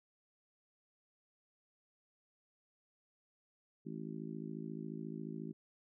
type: harmonic tone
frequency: 54.2 Hz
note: A1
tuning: 25 cents flat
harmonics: 3 / 4 / 5 / 6 / 7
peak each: -46 / -46 / -49 / -49 / -51 dBFS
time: 3.85-5.53 s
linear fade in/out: 20 ms
effects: none